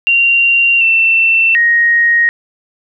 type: tone with pitch steps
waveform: sine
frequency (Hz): 2764 / 2683 / 1874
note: F7 / E7 / A#6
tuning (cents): -19 / +30 / +9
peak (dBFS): -7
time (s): 0.07-2.29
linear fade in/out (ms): 0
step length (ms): 740
effects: none